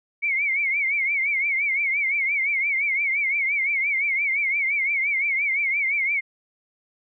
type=tone with vibrato; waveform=sine; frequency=2217 Hz; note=C#7; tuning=in tune; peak=-20 dBFS; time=0.22-6.21 s; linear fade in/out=20 ms; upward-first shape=triangle; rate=5.8 Hz; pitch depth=130 cents each way; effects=none